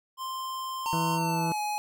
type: tone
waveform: square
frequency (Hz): 1046.5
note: C6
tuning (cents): 0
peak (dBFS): -33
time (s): 0.17-1.19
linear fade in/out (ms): 50
type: tone with pitch glide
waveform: square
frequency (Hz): 915 to 839.1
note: A#5 to G#5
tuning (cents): -32 to +18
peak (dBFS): -29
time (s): 0.86-1.78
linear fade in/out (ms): 0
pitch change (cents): -150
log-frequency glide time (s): 1.17-1.6
type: harmonic tone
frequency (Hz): 164.81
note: E3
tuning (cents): 0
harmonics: 1 / 2 / 3 / 4 / 6 / 7 / 8 / 9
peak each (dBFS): -29 / -35 / -39 / -41 / -45 / -46 / -47 / -48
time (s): 0.93-1.52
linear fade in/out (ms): 0
effects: none